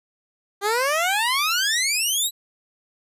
15% pulse exponential sweep, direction up, 390.8 to 4001 Hz, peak -13 dBFS, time 0.61-2.31 s, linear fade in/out 50 ms, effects resampled to 32000 Hz

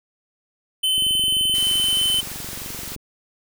square tone, 3054 Hz, G7, 46 cents flat, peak -18 dBFS, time 0.83-2.21 s, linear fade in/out 10 ms
click train, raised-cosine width 3 ms, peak -24 dBFS, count 47, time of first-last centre 0.98-2.963 s, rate 23.2 Hz
white noise, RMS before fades -33 dBFS, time 1.54-2.96 s, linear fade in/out 10 ms
effects none

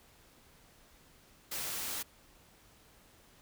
white noise, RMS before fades -38 dBFS, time 1.51-2.03 s, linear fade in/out 10 ms, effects pink hiss -62 dBFS RMS until 3.41 s

